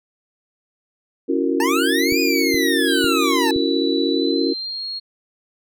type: chord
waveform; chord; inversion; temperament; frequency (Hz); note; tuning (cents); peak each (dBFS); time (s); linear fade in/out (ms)
sine; F# dominant seventh; second; just; 277.5 / 333 / 370 / 462.5; C#4 / E4 / F#4 / A#4; +2 / +18 / 0 / -14; -21 / -22 / -23 / -24; 1.28-4.54; 20
type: linear two-way sweep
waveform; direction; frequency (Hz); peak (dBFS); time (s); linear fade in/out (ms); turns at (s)
25% pulse; up then down; 856 to 2489 to 856; -16; 1.6-3.51; 2; 2.2
type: clicks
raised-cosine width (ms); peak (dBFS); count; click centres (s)
3; -17; 4; 2.123 / 2.544 / 3.044 / 3.562
type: tone with pitch glide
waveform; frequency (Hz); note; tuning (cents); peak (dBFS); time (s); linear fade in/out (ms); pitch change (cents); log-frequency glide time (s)
sine; 3951 to 4284; B7 to C8; 0 to +40; -25; 2.87-5; 20; +140; 4.11-4.86
effects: none